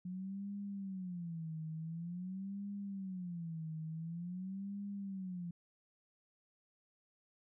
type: tone with vibrato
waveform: sine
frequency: 178.6 Hz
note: F3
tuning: 39 cents sharp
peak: -40 dBFS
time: 0.05-5.51 s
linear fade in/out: 5 ms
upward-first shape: sine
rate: 0.47 Hz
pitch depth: 210 cents each way
effects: none